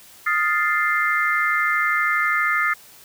sine chord, F dominant seventh, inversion third, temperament equal, 1244.5 / 1396.9 / 1760 / 2093 Hz, Eb6 / F6 / A6 / C7, 0 / 0 / 0 / 0 cents, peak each -23 / -25 / -23 / -22 dBFS, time 0.26-2.74 s, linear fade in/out 10 ms, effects white hiss -47 dBFS RMS until 3.04 s

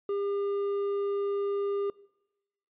sine tone with hard clipping, 401.6 Hz, G4, 42 cents sharp, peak -29 dBFS, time 0.09-1.9 s, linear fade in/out 2 ms, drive 5 dB, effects noise-tail reverb RT60 0.9 s tail -22 dB re dry + resampled to 8000 Hz

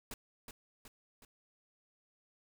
pink noise with echo, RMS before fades -44 dBFS, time 0.11-0.14 s, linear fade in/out 2 ms, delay 370 ms, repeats 3, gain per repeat -5 dB, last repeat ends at 1.25 s, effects none

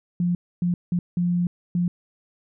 sine tone bursts at uneven times, 175.6 Hz, F3, 10 cents sharp, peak -19 dBFS, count 5, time 0.2-0.35 / 0.62-0.74 / 0.92-0.99 / 1.17-1.47 / 1.75-1.88 s, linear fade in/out 2 ms, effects none

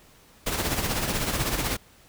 pink noise with tremolo, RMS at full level -25 dBFS, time 0.46-1.77 s, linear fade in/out 10 ms, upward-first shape sine, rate 16 Hz, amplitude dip 50%, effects pink hiss -55 dBFS RMS until 2.08 s

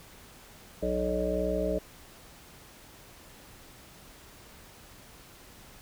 harmonic tone, 61.74 Hz, B1, in tune, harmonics 1 / 3 / 5 / 7 / 9 / 10, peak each -35 / -35 / -36 / -33 / -33 / -32 dBFS, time 0.82-1.79 s, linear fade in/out 10 ms, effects pink hiss -52 dBFS RMS until 5.81 s

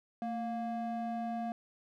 triangle ring-modulated tone, 466.2 Hz, A#4, in tune, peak -29 dBFS, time 0.22-1.52 s, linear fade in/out 0 ms, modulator 240 Hz, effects none

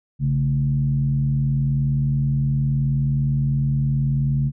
sine tone with frequency modulation, 138.59 Hz, C#3, in tune, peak -17 dBFS, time 0.19-4.52 s, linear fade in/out 50 ms, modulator 79.2 Hz, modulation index 0.57, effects none

